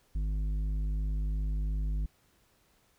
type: tone with tanh clipping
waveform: triangle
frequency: 51.4 Hz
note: G#1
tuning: 17 cents flat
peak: -30 dBFS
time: 0.15-2.06 s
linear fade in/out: 5 ms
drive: 13 dB
effects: pink hiss -68 dBFS RMS until 2.98 s